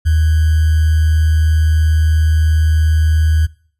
sine tone with sample-and-hold, 78.5 Hz, D#2, 16 cents sharp, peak -9 dBFS, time 0.05-3.47 s, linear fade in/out 20 ms, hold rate 1575 Hz, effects noise-tail reverb RT60 0.5 s tail -21 dB re dry + resampled to 32000 Hz

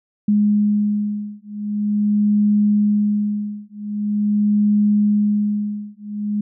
sine beating tone pair, 207.7 / 208.14 Hz, G#3 / G#3, 0 / +4 cents, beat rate 0.44 Hz, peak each -18 dBFS, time 0.28-6.41 s, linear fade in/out 5 ms, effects none

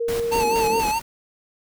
sine tone with pitch glide, 466.2 to 451.4 Hz, A#4 to A4, 0 to +44 cents, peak -21 dBFS, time 0-0.81 s, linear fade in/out 10 ms, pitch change -56 cents, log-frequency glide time 0.46-0.6 s
pink noise with tremolo, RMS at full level -31 dBFS, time 0.08-1.02 s, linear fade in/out 5 ms, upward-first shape square, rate 4.2 Hz, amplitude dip 60%
square tone with vibrato, 880 Hz, A5, in tune, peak -21 dBFS, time 0.31-1 s, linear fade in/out 20 ms, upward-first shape sine, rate 4.8 Hz, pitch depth 74 cents each way
pink band-pass noise, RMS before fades -33 dBFS, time 0.34-0.9 s, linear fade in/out 10 ms, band 190 to 540 Hz, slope 48 dB/octave
effects none

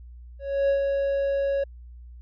triangle tone with ADSR envelope, 554.4 Hz, C#5, in tune, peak -16 dBFS, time 0.39-1.64 s, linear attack 300 ms, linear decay 100 ms, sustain -4 dB, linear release 7 ms, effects added 60 Hz sine -41 dBFS peak until 2.21 s + resampled to 11025 Hz

